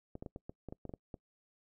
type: clicks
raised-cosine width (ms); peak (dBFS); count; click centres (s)
2; -30; 11; 0.154 / 0.225 / 0.262 / 0.361 / 0.495 / 0.687 / 0.725 / 0.853 / 0.894 / 0.938 / 1.142
effects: noise-tail reverb RT60 0.1 s tail -24 dB re dry